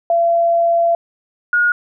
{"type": "tone pair in turn", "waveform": "sine", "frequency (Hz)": [679, 1438.8], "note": ["F5", "F#6"], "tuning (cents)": [-49, -49], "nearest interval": "octave + minor second", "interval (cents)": 1300, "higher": "second", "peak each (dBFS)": -11, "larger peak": "neither", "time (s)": [[0.1, 0.95], [1.53, 1.72]], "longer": "first", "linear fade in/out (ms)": 2, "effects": []}